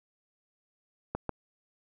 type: clicks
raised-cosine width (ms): 1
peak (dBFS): -17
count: 2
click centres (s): 1.15 / 1.293
effects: none